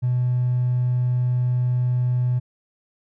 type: tone with hard clipping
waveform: triangle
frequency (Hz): 124.2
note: B2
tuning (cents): +10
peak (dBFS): -18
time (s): 0.02-2.4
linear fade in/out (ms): 20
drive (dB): 3
effects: none